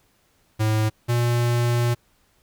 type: tone pair in turn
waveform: square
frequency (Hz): 108.7 / 119.73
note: A2 / A#2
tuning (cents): -21 / +47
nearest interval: major second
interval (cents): 168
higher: second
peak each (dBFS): -19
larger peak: neither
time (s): 0.59-0.9 / 1.08-1.95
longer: second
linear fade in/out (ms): 20
effects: pink hiss -63 dBFS RMS until 2.42 s